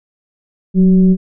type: tone with frequency modulation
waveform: sine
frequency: 185 Hz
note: F#3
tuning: in tune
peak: -6 dBFS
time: 0.74-1.17 s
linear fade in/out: 50 ms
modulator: 194 Hz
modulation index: 0.44
effects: none